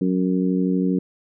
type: harmonic tone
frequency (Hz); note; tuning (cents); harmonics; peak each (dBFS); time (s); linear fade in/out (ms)
92.5; F#2; 0; 2 / 3 / 4 / 5; -20 / -22 / -28 / -30; 0.01-0.99; 5
effects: none